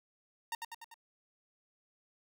sawtooth tone with echo, 921 Hz, A#5, 21 cents flat, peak -31 dBFS, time 0.52-0.55 s, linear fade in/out 2 ms, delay 98 ms, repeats 4, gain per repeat -4 dB, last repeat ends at 0.942 s, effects none

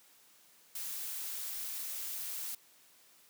blue noise, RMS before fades -40 dBFS, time 0.75-2.55 s, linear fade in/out 5 ms, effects white hiss -63 dBFS RMS until 3.29 s + high-pass 150 Hz 12 dB/octave

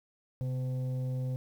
sine tone with frequency modulation, 130 Hz, C3, 11 cents flat, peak -29 dBFS, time 0.41-1.36 s, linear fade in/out 0 ms, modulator 380 Hz, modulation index 0.37, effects tanh soft clip ceiling -27 dBFS + 10-bit

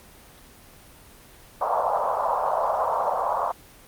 white band-pass noise, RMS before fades -24 dBFS, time 1.61-3.52 s, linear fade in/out 5 ms, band 540 to 1100 Hz, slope 48 dB/octave, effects pink hiss -49 dBFS RMS until 3.87 s + Opus 24 kbps

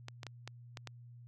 clicks, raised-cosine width 0.2 ms, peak -26 dBFS, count 6, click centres 0.084 / 0.232 / 0.267 / 0.476 / 0.772 / 0.873 s, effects added 120 Hz sine -51 dBFS peak until 1.27 s

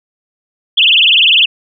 sine tone with vibrato, 3004 Hz, F#7, 26 cents sharp, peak -5 dBFS, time 0.77-1.46 s, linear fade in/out 10 ms, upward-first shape triangle, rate 20 Hz, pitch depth 290 cents each way, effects none

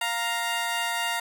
15% pulse tone pair together, 700.2 / 932.3 Hz, F5 / A#5, +4 / 0 cents, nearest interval perfect fourth, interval 496 cents, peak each -24 / -21 dBFS, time 0.01-1.2 s, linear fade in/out 5 ms, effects none

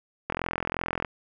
click train, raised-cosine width 0.5 ms, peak -12 dBFS, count 33, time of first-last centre 0.3-1.048 s, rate 42.8 Hz, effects none

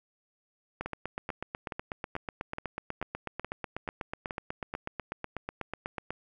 two click trains, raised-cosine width 0.5 ms, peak -20 / -19 dBFS, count 10 / 44, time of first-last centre 0.86-4.739 / 0.81-6.106 s, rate 2.32 / 8.12 Hz, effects none

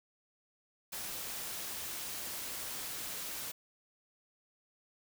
white noise, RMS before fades -41 dBFS, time 0.92-3.52 s, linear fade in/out 10 ms, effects none

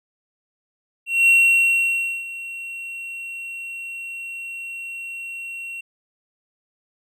triangle tone with ADSR envelope, 2732 Hz, F7, 39 cents flat, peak -9 dBFS, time 1.06-5.81 s, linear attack 220 ms, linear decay 960 ms, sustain -19 dB, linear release 7 ms, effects none

